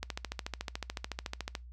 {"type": "click train", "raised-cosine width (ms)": 0.2, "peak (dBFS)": -18, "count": 22, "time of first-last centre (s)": [0.03, 1.552], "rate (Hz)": 13.8, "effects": ["noise-tail reverb RT60 0.2 s tail -23 dB re dry", "added 60 Hz sine -46 dBFS peak until 1.72 s"]}